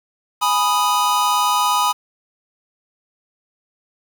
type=chord; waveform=square; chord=G# minor; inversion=none; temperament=equal; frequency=830.6 / 987.8 / 1244.5 Hz; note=G#5 / B5 / D#6; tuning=0 / 0 / 0 cents; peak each=-23 / -19 / -20 dBFS; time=0.41-1.93 s; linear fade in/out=20 ms; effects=7-bit